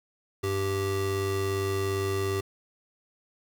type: tone pair together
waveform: square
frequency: 97.45 / 389.8 Hz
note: G2 / G4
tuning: -10 / -10 cents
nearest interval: 2 octaves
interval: 2400 cents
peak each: -31 / -29 dBFS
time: 0.43-2.41 s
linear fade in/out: 10 ms
effects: 9-bit